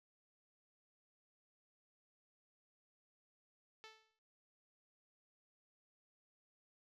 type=tone with exponential decay; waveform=5% pulse; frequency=439.3 Hz; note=A4; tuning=3 cents flat; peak=-39 dBFS; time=3.84-4.19 s; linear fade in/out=0 ms; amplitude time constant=76 ms; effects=low-pass 5000 Hz 12 dB/octave